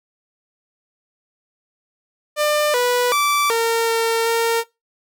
sawtooth tone with pitch steps, 598 / 490.9 / 1163 / 458.6 / 456.1 / 460 Hz, D5 / B4 / D6 / A#4 / A#4 / A#4, +31 / -10 / -17 / -28 / -38 / -23 cents, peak -12 dBFS, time 2.36-4.64 s, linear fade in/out 50 ms, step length 380 ms, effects noise-tail reverb RT60 0.2 s tail -19 dB re dry

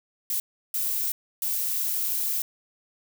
violet noise bursts at uneven times, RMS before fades -27 dBFS, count 3, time 0.3-0.4 / 0.74-1.12 / 1.42-2.42 s, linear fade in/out 2 ms, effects none

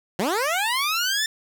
15% pulse linear sweep, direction up, 164.81 to 1800 Hz, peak -15 dBFS, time 0.19-1.26 s, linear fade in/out 2 ms, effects none

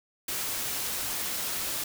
white noise, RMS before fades -32 dBFS, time 0.28-1.84 s, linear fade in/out 5 ms, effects none

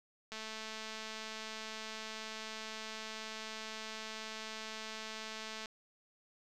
click train, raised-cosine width 0.2 ms, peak -27 dBFS, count 1170, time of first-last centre 0.32-5.658 s, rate 219 Hz, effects none

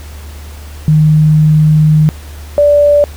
sine tone pair in turn, 154 / 582.7 Hz, D#3 / D5, -17 / -14 cents, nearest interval octave + major seventh, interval 2303 cents, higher second, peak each -4 dBFS, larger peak neither, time 0.88-2.09 / 2.58-3.04 s, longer first, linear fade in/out 0 ms, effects added 74 Hz sine -26 dBFS peak until 3.16 s + pink hiss -36 dBFS RMS until 3.16 s

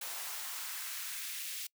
white noise with high-pass filter sweep, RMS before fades -41 dBFS, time 0.01-1.67 s, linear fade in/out 5 ms, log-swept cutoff 660 to 2700 Hz, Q 1.2, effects noise-tail reverb RT60 0.1 s tail -25 dB re dry

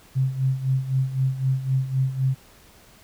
sine tone with tremolo, 132.3 Hz, C3, 20 cents sharp, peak -17 dBFS, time 0.15-2.35 s, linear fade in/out 20 ms, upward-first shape sine, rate 3.9 Hz, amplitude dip 75%, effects pink hiss -52 dBFS RMS until 3.03 s

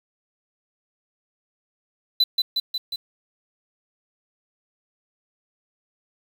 triangle tone with echo, 4001 Hz, B7, 22 cents sharp, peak -13 dBFS, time 2.2-2.24 s, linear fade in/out 5 ms, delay 180 ms, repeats 4, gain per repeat -3 dB, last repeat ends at 2.96 s, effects 7-bit

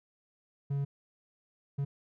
triangle tone bursts at uneven times, 140 Hz, C#3, 18 cents sharp, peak -27 dBFS, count 2, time 0.7-0.85 / 1.78-1.85 s, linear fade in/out 10 ms, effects none

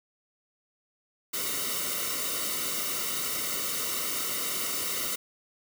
white noise with comb filter, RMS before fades -31 dBFS, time 1.33-5.16 s, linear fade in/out 10 ms, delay 1.2 ms, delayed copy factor -0.8, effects none

